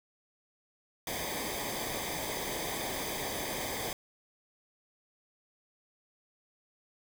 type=noise with comb filter; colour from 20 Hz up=pink; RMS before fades=-36 dBFS; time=1.07-3.93 s; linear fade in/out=2 ms; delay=0.72 ms; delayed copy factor=-0.75; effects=none